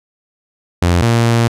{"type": "tone pair in turn", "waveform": "sawtooth", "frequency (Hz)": [87.31, 116.54], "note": ["F2", "A#2"], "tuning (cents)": [0, 0], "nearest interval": "perfect fourth", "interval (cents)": 500, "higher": "second", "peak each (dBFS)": -6, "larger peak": "neither", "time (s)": [[0.82, 1.02], [1.02, 1.48]], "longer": "second", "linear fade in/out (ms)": 5, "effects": ["low-pass 10000 Hz 12 dB/octave"]}